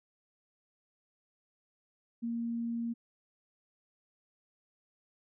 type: tone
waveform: sine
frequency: 233.1 Hz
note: A#3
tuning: in tune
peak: -32 dBFS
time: 2.22-2.94 s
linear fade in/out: 20 ms
effects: none